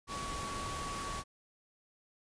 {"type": "tone in noise", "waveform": "sine", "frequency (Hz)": 1128, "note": "C#6", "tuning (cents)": 30, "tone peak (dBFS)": -40, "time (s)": [0.07, 1.24], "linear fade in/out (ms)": 50, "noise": "pink", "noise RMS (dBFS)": -41, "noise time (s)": [0.07, 1.24], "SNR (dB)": -2, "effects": ["resampled to 22050 Hz"]}